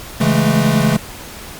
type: chord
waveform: square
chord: A major seventh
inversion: first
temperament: equal with one note detuned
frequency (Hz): 138.59 / 164.81 / 209.5 / 220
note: C#3 / E3 / G#3 / A3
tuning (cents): 0 / 0 / +15 / 0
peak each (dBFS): -18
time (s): 0.2-0.97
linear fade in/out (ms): 10
effects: pink hiss -33 dBFS RMS until 1.59 s + Opus 48 kbps